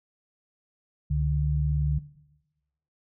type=tone pair together; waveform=sine; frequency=69.3 / 146.96 Hz; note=C#2 / D3; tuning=0 / +2 cents; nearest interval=octave + minor second; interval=1302 cents; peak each=-26 / -25 dBFS; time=1.1-1.99 s; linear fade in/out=10 ms; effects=noise-tail reverb RT60 1.0 s tail -17 dB re dry